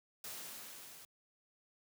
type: noise with level ramp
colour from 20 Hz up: white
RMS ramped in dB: -45 to -55 dBFS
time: 0.24-1.05 s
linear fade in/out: 2 ms
effects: high-pass 100 Hz 12 dB/octave